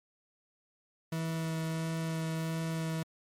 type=tone with vibrato; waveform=40% pulse; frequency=162.1 Hz; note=E3; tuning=29 cents flat; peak=-31 dBFS; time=1.12-3.03 s; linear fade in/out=5 ms; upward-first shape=sine; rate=1.5 Hz; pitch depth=9 cents each way; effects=MP3 64 kbps